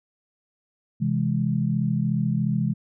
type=chord; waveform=sine; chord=C augmented; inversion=none; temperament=equal; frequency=130.81 / 164.81 / 207.7 Hz; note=C3 / E3 / G#3; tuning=0 / 0 / 0 cents; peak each=-25 dBFS; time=1-2.74 s; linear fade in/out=20 ms; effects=none